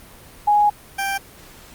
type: tone pair in turn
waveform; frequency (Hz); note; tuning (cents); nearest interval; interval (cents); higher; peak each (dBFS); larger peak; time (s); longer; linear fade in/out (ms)
sine / 20% pulse; 830.6 / 787.6; G#5 / G5; 0 / +8; minor second; 92; first; -12 / -16; first; 0.47-0.7 / 0.98-1.18; first; 10
effects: pink hiss -44 dBFS RMS until 1.74 s + Opus 32 kbps